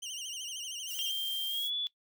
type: tone with vibrato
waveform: 25% pulse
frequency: 2967 Hz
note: F#7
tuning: 4 cents sharp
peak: -34 dBFS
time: 0.02-1.12 s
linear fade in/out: 10 ms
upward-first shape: sine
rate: 13 Hz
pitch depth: 110 cents each way
type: noise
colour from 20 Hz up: violet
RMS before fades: -42 dBFS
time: 0.86-1.71 s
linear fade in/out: 50 ms
type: tone with pitch glide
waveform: sine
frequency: 3173 to 3440 Hz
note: G7 to A7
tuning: +20 to -40 cents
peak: -31 dBFS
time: 0.99-1.87 s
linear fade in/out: 0 ms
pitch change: +140 cents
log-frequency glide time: 1.48-1.74 s
effects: noise-tail reverb RT60 0.1 s tail -19 dB re dry